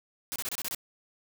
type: noise bursts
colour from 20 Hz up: white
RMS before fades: -34 dBFS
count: 7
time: 0.32-0.748 s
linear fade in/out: 0 ms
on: 38 ms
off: 27 ms
effects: none